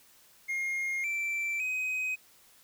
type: tone with pitch steps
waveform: triangle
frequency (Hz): 2135 / 2339 / 2520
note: C7 / D7 / D#7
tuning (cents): +34 / -8 / +21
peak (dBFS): -28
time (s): 0.48-2.16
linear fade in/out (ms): 20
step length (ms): 560
effects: white hiss -60 dBFS RMS until 2.63 s